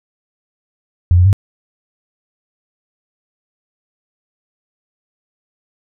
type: tone with pitch steps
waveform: sine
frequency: 87.8 / 89.9 / 98.1 Hz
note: F2 / F#2 / G2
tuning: +10 / -49 / +2 cents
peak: -6 dBFS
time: 1.11-1.329 s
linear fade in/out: 0 ms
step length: 73 ms
effects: none